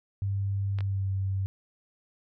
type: tone with pitch glide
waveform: sine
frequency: 98.8 to 96.49 Hz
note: G2 to G2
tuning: +14 to -27 cents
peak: -26 dBFS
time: 0.22-1.46 s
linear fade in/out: 0 ms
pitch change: -41 cents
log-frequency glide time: 0.78-1.09 s
type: clicks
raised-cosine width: 0.3 ms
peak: -25 dBFS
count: 2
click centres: 0.787 / 0.807 s
effects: none